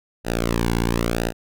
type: tone with flanger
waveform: sawtooth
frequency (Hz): 57.8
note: A#1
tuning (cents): -14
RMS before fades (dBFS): -22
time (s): 0.24-1.33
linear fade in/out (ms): 50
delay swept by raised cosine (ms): 0.9 to 1.62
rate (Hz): 0.97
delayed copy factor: -0.9
effects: none